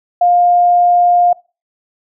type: tone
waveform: sine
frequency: 706 Hz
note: F5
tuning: 19 cents sharp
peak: -7 dBFS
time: 0.21-1.33 s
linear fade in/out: 5 ms
effects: noise-tail reverb RT60 0.3 s tail -22 dB re dry